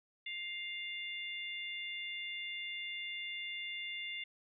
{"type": "harmonic tone", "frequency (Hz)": 700, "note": "F5", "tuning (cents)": 4, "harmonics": [3, 4, 5], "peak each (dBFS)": [-42, -44, -46], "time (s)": [0.26, 4.24], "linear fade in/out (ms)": 5, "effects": []}